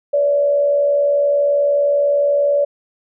sine tone with frequency modulation, 574 Hz, D5, 40 cents flat, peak -12 dBFS, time 0.13-2.65 s, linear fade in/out 10 ms, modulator 71.3 Hz, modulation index 0.35, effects none

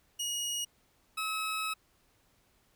20% pulse tone pair in turn, 2889 / 1286.9 Hz, F#7 / E6, -42 / -42 cents, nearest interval octave + major second, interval 1400 cents, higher first, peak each -27 dBFS, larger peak neither, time 0.19-0.65 / 1.17-1.74 s, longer second, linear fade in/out 10 ms, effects pink hiss -69 dBFS RMS until 2.75 s

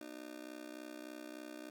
30% pulse tone with amplitude modulation, 303.6 Hz, D#4, 42 cents flat, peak -40 dBFS, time 0.01-1.7 s, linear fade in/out 2 ms, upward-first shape sine, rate 63.4 Hz, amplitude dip 95%, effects none

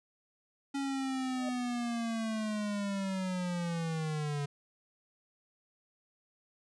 square linear sweep, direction down, 278.3 to 142.1 Hz, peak -33 dBFS, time 0.74-4.46 s, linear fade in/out 10 ms
sine tone with exponential growth, 612 Hz, D#5, 29 cents flat, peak -35 dBFS, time 1.31-1.49 s, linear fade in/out 2 ms, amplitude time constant 39 ms
effects resampled to 22050 Hz

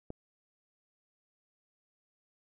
click, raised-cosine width 2 ms, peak -27 dBFS, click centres 0.104 s, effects none

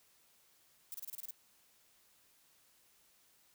violet noise bursts, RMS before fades -44 dBFS, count 8, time 0.92-1.307 s, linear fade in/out 0 ms, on 23 ms, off 29 ms, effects white hiss -69 dBFS RMS until 3.54 s

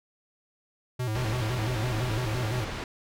square tone with vibrato, 116.54 Hz, A#2, in tune, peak -28 dBFS, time 0.99-2.65 s, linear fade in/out 10 ms, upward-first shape square, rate 5.9 Hz, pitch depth 130 cents each way
pink low-pass noise, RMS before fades -35 dBFS, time 1.15-2.84 s, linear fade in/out 2 ms, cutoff 4100 Hz, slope 12 dB/octave
effects none

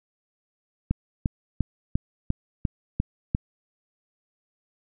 click train, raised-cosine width 5 ms, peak -10 dBFS, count 8, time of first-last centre 0.91-3.349 s, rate 2.87 Hz, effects none

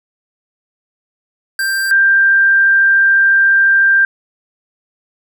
square / sine tone pair in turn, 1578 / 1583.5 Hz, G6 / G6, +11 / +17 cents, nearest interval unison, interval 6 cents, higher second, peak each -15 / -7 dBFS, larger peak second, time 1.59-1.91 / 1.91-4.05 s, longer second, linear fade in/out 2 ms, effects none

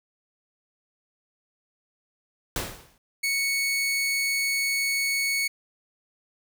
pink noise with exponential decay, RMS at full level -26 dBFS, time 2.56-2.98 s, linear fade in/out 2 ms, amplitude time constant 91 ms
sawtooth tone, 2217 Hz, C#7, in tune, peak -20 dBFS, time 3.23-5.48 s, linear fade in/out 10 ms
effects none

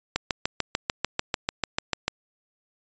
click train, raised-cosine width 0.2 ms, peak -6 dBFS, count 14, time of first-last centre 0.16-2.08 s, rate 6.77 Hz, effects resampled to 16000 Hz

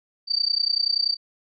sine tone with amplitude modulation, 4624 Hz, D8, 28 cents flat, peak -16 dBFS, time 0.27-1.17 s, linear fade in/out 50 ms, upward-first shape sine, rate 30.4 Hz, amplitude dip 95%, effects none

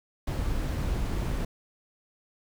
brown noise, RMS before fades -29 dBFS, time 0.27-1.45 s, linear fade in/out 5 ms, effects none

